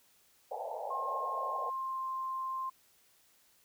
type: band-pass noise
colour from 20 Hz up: white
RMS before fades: -40 dBFS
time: 0.51-1.7 s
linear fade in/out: 5 ms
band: 470 to 900 Hz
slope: 96 dB/octave
type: tone with pitch glide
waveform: sine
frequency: 1070 to 1051 Hz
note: C6 to C6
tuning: +38 to +7 cents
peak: -34 dBFS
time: 0.9-2.7 s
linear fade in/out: 10 ms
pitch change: -31 cents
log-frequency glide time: 1.34-2.04 s
effects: white hiss -67 dBFS RMS until 3.64 s